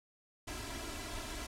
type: noise with comb filter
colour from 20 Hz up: pink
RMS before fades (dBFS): -42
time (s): 0.47-1.47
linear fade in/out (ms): 10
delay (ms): 3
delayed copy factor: +1
effects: low-pass 10000 Hz 12 dB/octave